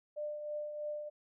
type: tone with tremolo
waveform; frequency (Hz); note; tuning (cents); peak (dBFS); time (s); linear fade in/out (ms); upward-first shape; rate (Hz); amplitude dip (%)
sine; 597; D5; +28; -35; 0.16-1.1; 20; triangle; 3.1; 50
effects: none